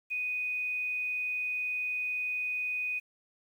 sine tone with quantisation, 2489 Hz, D#7, in tune, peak -30 dBFS, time 0.1-3 s, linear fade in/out 20 ms, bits 10, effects none

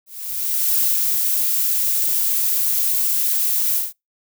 violet noise with ADSR envelope, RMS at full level -17 dBFS, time 0.06-3.93 s, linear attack 730 ms, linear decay 210 ms, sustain -2 dB, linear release 170 ms, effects noise-tail reverb RT60 0.2 s tail -26 dB re dry

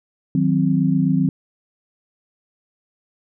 sine chord, C diminished, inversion first, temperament equal with one note detuned, 157.28 / 185 / 261.6 Hz, Eb3 / Gb3 / C4, +19 / 0 / 0 cents, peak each -19 dBFS, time 0.35-1.29 s, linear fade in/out 2 ms, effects none

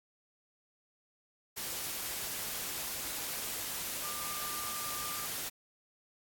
sine tone in noise, 1194 Hz, D6, 28 cents sharp, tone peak -42 dBFS, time 4.03-5.27 s, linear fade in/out 20 ms, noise white, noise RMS -38 dBFS, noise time 1.56-5.5 s, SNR -7 dB, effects AAC 64 kbps

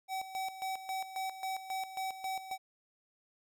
square tone with tremolo, 762 Hz, G5, 49 cents flat, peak -35 dBFS, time 0.08-2.58 s, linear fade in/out 50 ms, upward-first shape square, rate 3.7 Hz, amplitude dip 70%, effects none

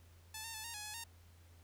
5% pulse tone with pitch steps, 873 / 910 / 872 / 926 / 840 / 848 / 921 Hz, A5 / A#5 / A5 / A#5 / G#5 / G#5 / A#5, -14 / -42 / -16 / -12 / +19 / +36 / -21 cents, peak -32 dBFS, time 0.34-1.04 s, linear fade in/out 5 ms, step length 100 ms, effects added 85 Hz sine -59 dBFS peak until 1.63 s + pink hiss -68 dBFS RMS until 1.63 s

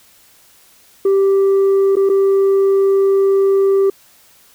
sine tone with dropouts, 391.1 Hz, G4, 4 cents flat, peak -7 dBFS, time 1.05-3.9 s, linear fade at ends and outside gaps 5 ms, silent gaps 1.956-1.967 / 2.092-2.097 s, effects tanh soft clip ceiling -9 dBFS + white hiss -49 dBFS RMS until 4.54 s

